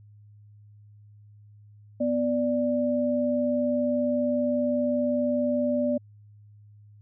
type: tone pair together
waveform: sine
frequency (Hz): 247.7 / 587.3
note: B3 / D5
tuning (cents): +5 / 0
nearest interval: octave + minor third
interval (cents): 1495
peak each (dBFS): -25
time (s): 2-5.98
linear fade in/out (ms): 10
effects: added 104 Hz sine -49 dBFS peak until 7.01 s